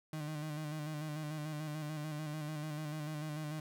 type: tone with vibrato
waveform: 35% pulse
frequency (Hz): 152.4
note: D#3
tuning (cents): -36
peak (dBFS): -37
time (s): 0.13-3.6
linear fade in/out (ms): 2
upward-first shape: square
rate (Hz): 6.8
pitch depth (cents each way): 38
effects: none